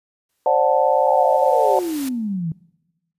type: noise with exponential growth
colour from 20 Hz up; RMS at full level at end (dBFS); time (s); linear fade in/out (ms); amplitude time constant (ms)
white; -32; 0.29-2.09; 5; 390
type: chord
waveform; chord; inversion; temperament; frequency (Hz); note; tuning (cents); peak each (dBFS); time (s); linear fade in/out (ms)
sine; D dominant seventh; third; just; 528.6 / 587.3 / 734.2 / 881; C5 / D5 / F#5 / A5; +18 / 0 / -14 / +2; -19; 0.46-1.79; 2
type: exponential sweep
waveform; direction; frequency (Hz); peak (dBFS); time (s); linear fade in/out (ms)
sine; down; 858 to 155.56; -21; 1.07-2.52; 2
effects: noise-tail reverb RT60 1.0 s tail -23 dB re dry + resampled to 32000 Hz